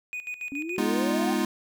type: tone with tremolo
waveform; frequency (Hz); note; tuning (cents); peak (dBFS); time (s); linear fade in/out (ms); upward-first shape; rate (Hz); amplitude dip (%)
triangle; 2478; D#7; -8; -29; 0.13-0.83; 0; square; 7.1; 75
type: exponential sweep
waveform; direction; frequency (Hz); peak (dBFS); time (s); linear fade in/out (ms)
sine; up; 271.3 to 784; -31; 0.52-1.33; 0
type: chord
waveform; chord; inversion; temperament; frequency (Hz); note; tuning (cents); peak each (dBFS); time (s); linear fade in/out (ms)
square; F half-diminished seventh; first; equal; 207.7 / 246.9 / 311.1 / 349.2; Ab3 / Cb4 / Eb4 / F4; 0 / 0 / 0 / 0; -30; 0.78-1.45; 2
effects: none